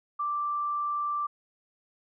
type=tone; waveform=sine; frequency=1174.7 Hz; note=D6; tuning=in tune; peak=-27 dBFS; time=0.19-1.27 s; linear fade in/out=10 ms; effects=none